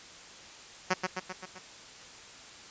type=tone with echo; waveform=5% pulse; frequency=185 Hz; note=F#3; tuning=in tune; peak=-13 dBFS; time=0.9-0.94 s; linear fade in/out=10 ms; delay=130 ms; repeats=5; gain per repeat=-4 dB; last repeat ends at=1.59 s; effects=white hiss -49 dBFS RMS until 2.7 s + resampled to 16000 Hz